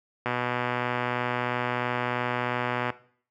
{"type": "click train", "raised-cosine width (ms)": 0.5, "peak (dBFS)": -12, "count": 326, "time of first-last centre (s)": [0.26, 2.902], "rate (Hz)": 123, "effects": ["noise-tail reverb RT60 0.5 s tail -17 dB re dry", "high-pass 80 Hz 12 dB/octave"]}